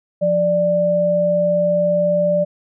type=tone pair together; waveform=sine; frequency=175.41 / 590 Hz; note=F3 / D5; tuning=+8 / +8 cents; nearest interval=octave + major sixth; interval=2100 cents; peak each=-22 / -14 dBFS; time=0.21-2.45 s; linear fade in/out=20 ms; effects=none